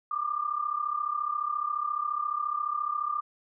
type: tone pair together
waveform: sine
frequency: 1174.7 / 1209.1 Hz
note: D6 / D#6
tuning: 0 / -50 cents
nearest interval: unison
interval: 50 cents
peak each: -31 / -30 dBFS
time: 0.11-3.21 s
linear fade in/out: 5 ms
effects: none